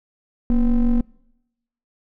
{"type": "ring-modulated tone", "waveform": "triangle", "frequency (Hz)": 130, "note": "C3", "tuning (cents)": -11, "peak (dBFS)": -9, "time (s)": [0.5, 1.01], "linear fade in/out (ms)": 2, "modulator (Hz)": 107, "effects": ["noise-tail reverb RT60 0.9 s tail -25 dB re dry"]}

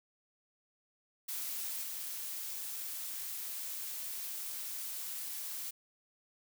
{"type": "noise with level steps", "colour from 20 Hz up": "blue", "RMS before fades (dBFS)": [-39, -41], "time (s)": [1.28, 5.71], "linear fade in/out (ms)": 10, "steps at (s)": 1.83, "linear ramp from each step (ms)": 2, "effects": []}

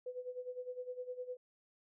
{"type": "tone with tremolo", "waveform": "sine", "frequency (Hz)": 500, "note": "B4", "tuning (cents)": 21, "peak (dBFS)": -38, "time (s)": [0.06, 1.37], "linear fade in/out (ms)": 5, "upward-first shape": "sine", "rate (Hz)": 9.8, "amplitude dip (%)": 80, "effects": []}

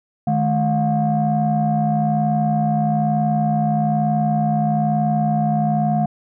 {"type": "tone cluster", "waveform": "sine", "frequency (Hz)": [152.9, 214, 714], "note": ["D#3", "A3", "F5"], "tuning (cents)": [-30, -48, 38], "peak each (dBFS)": -19, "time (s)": [0.27, 6.06], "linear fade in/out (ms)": 5, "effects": ["tanh soft clip ceiling -9 dBFS"]}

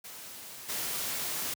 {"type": "noise with level steps", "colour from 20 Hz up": "white", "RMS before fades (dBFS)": [-45, -34], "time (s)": [0.04, 1.54], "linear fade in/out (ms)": 5, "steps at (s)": 0.68, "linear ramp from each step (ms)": 20, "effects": ["high-pass 80 Hz 12 dB/octave"]}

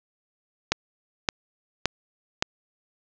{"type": "click train", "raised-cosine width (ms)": 0.2, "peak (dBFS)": -3, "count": 4, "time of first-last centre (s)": [0.72, 2.425], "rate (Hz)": 1.76, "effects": ["resampled to 16000 Hz", "7-bit"]}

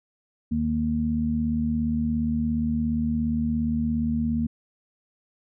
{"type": "harmonic tone", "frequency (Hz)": 77.2, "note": "D#2", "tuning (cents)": -13, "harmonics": [1, 2, 3], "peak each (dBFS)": [-30, -31, -23], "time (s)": [0.51, 4.47], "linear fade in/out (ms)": 10, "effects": []}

